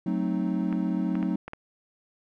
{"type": "chord", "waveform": "triangle", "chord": "F# diminished seventh", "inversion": "none", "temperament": "equal", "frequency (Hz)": [185, 220, 261.6, 311.1], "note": ["F#3", "A3", "C4", "Eb4"], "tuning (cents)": [0, 0, 0, 0], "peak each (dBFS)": [-26, -29, -30, -29], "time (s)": [0.06, 1.36], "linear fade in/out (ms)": 5}
{"type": "clicks", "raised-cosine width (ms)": 0.5, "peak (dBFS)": -22, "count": 5, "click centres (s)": [0.727, 1.154, 1.228, 1.48, 1.534]}
{"effects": []}